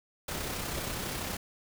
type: noise with amplitude modulation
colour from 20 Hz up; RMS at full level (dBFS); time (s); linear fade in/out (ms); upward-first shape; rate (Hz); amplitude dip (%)
pink; -34; 0.28-1.37; 5; sine; 32.3; 35
effects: none